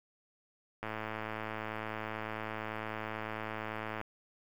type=click train; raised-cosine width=0.5 ms; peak=-23 dBFS; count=348; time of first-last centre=0.83-4.013 s; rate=109 Hz; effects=9-bit